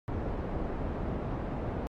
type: low-pass noise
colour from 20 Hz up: pink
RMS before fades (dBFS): -34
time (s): 0.08-1.87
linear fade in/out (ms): 0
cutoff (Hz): 760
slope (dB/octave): 12
effects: AAC 48 kbps